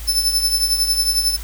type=tone with tremolo; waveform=sawtooth; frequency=5274 Hz; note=E8; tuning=in tune; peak=-10 dBFS; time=0.07-1.37 s; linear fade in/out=20 ms; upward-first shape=triangle; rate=11 Hz; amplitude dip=70%; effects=added 54 Hz sine -28 dBFS peak until 1.43 s + white hiss -37 dBFS RMS until 1.43 s